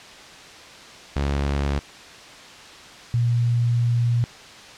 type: tone pair in turn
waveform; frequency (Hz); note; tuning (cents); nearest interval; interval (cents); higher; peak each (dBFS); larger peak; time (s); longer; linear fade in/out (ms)
sawtooth / sine; 70.5 / 118.98; C#2 / A#2; +30 / +36; major sixth; 906; second; -17; neither; 1.16-1.79 / 3.14-4.24; second; 0
effects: white hiss -42 dBFS RMS until 4.77 s + low-pass 5000 Hz 12 dB/octave